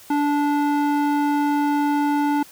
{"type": "tone with band-pass filter", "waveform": "square", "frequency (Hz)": 291.1, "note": "D4", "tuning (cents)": -15, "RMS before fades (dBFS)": -20, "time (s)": [0.1, 2.43], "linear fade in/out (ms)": 5, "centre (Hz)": 640, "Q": 1.4, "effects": ["white hiss -46 dBFS RMS until 2.51 s"]}